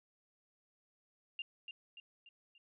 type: tone with echo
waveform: sine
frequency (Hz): 2794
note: F7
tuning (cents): 0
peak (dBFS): -38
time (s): 1.39-1.42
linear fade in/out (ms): 2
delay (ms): 290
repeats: 4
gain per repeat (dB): -6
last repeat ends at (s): 2.58
effects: none